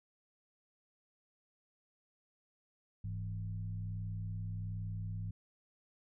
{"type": "tone with frequency modulation", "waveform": "sine", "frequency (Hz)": 102.6, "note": "G#2", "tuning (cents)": -21, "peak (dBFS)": -37, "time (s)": [3.04, 5.31], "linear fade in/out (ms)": 5, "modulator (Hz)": 61.3, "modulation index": 0.76, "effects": []}